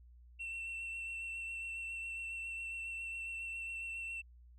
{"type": "tone with vibrato", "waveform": "sine", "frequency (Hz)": 2700, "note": "E7", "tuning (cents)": 41, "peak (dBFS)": -37, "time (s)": [0.39, 4.22], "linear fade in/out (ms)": 20, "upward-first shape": "sine", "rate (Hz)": 7.3, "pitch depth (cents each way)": 15, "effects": ["tanh soft clip ceiling -39 dBFS", "added 60 Hz sine -56 dBFS peak until 4.58 s"]}